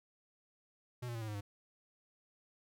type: tone with pitch steps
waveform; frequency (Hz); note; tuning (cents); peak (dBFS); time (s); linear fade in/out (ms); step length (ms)
square; 123.5 / 118.67 / 114.04 / 109.58 / 105.3 / 101.19; B2 / A#2 / A#2 / A2 / G#2 / G#2; 0 / +31 / -38 / -7 / +24 / -45; -40; 1.02-1.41; 10; 65
effects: none